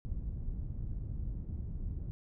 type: low-pass noise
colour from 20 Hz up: pink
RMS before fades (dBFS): -38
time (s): 0.05-2.11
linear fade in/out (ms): 0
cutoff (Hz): 120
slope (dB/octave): 12
effects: none